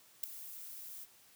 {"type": "noise with ADSR envelope", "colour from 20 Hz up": "violet", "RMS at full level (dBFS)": -31, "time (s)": [0.23, 1.06], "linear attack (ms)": 8, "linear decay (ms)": 4, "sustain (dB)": -17, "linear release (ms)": 30, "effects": ["white hiss -63 dBFS RMS until 1.35 s", "high-pass 60 Hz 12 dB/octave"]}